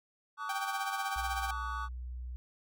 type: chord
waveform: triangle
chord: D# half-diminished seventh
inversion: second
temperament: equal with one note detuned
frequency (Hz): 880 / 1137.3 / 1244.5 / 1480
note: A5 / C#6 / D#6 / F#6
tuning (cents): 0 / +44 / 0 / 0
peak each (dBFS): -43 / -37 / -41 / -41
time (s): 0.37-1.89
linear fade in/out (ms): 50
type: tone with tremolo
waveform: sawtooth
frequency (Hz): 784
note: G5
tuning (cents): 0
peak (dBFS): -29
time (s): 0.49-1.51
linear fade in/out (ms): 5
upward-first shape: sine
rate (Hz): 16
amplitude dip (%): 65
type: tone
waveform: sine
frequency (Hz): 61.74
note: B1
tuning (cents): 0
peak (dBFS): -38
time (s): 1.16-2.36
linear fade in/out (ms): 0
effects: none